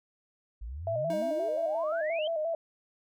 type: exponential sweep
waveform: sine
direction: up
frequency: 49.84 to 3242 Hz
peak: -36 dBFS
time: 0.61-2.28 s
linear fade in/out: 10 ms
type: tone with vibrato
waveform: sine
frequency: 640 Hz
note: D#5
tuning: 49 cents sharp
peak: -28 dBFS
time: 0.87-2.55 s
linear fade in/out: 2 ms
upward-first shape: square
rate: 5.7 Hz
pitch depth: 68 cents each way
type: tone with exponential decay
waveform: square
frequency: 316.9 Hz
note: D#4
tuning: 32 cents sharp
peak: -36 dBFS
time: 1.1-2.53 s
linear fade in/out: 1 ms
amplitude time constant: 310 ms
effects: none